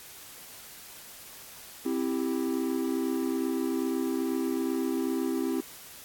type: chord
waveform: triangle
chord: C major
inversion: none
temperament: equal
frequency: 261.6 / 329.6 / 392 Hz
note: C4 / E4 / G4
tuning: 0 / 0 / 0 cents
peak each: -28 / -29 / -31 dBFS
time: 1.85-5.61 s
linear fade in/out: 10 ms
effects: white hiss -47 dBFS RMS until 6.04 s + AAC 64 kbps